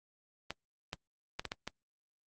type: clicks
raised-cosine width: 0.2 ms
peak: -19 dBFS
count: 6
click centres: 0.506 / 0.931 / 1.395 / 1.453 / 1.519 / 1.676 s
effects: Opus 32 kbps